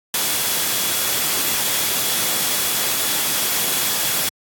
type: tone in noise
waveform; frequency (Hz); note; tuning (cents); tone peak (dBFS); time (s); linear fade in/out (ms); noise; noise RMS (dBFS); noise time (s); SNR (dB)
sine; 3382; G#7; +31; -31; 0.14-4.29; 2; white; -20; 0.14-4.29; -14
effects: high-pass 100 Hz 12 dB/octave + AAC 64 kbps